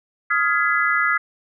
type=chord; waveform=sine; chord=F half-diminished seventh; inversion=third; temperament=just; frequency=1257.2 / 1396.9 / 1676.3 / 2012 Hz; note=Eb6 / F6 / Ab6 / Cb7; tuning=+18 / 0 / +16 / +32 cents; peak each=-22 dBFS; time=0.3-1.18 s; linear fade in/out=10 ms; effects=none